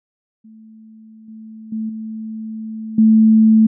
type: tone with level steps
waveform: sine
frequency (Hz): 219.9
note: A3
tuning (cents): -1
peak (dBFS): -39 / -33 / -20 / -25 / -7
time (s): 0.44-3.67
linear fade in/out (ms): 10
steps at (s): 1.28 / 1.72 / 1.89 / 2.98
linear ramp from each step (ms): 5
effects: none